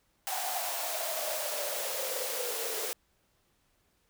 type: noise with high-pass filter sweep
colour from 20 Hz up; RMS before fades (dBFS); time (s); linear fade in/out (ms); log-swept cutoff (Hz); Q
white; -34; 0.27-2.93; 0; 760 to 440; 8.8
effects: pink hiss -72 dBFS RMS until 4.09 s